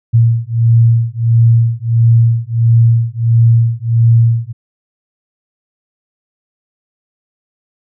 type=beating tone pair; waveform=sine; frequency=115 / 116.5 Hz; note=A#2 / A#2; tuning=-23 / -1 cents; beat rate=1.5 Hz; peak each=-10 dBFS; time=0.13-4.53 s; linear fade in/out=20 ms; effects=none